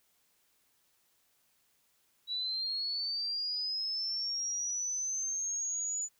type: linear sweep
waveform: sine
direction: up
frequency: 3900 to 6970 Hz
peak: -32 dBFS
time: 2.27-6.09 s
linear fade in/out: 50 ms
effects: white hiss -72 dBFS RMS until 6.19 s